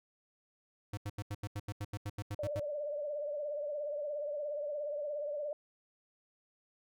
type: tone bursts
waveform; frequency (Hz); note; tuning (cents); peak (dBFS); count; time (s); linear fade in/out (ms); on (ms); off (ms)
square; 102.6; G#2; -21; -37; 14; 0.93-2.598; 5; 43; 82
type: tone with vibrato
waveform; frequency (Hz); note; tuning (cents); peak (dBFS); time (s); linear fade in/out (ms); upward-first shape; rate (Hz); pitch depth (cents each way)
sine; 587.3; D5; 0; -35; 2.39-5.53; 2; triangle; 17; 78
effects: none